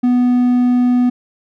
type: tone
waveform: triangle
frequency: 246.9 Hz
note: B3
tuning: in tune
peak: -8 dBFS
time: 0.03-1.1 s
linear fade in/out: 10 ms
effects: none